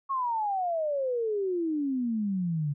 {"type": "exponential sweep", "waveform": "sine", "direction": "down", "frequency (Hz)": [1108.7, 140.5], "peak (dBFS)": -26, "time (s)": [0.09, 2.74], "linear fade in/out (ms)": 20, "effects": []}